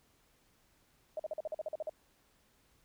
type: tone bursts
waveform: sine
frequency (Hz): 622.3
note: D#5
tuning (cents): 0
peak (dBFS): -34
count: 11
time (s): 1.17-1.895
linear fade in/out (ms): 2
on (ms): 25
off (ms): 45
effects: pink hiss -70 dBFS RMS until 2.84 s